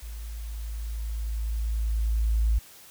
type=tone with level ramp; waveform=sine; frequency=55 Hz; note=A1; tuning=in tune; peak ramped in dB=-35 to -19 dBFS; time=0.02-2.59 s; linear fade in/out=10 ms; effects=white hiss -50 dBFS RMS until 2.9 s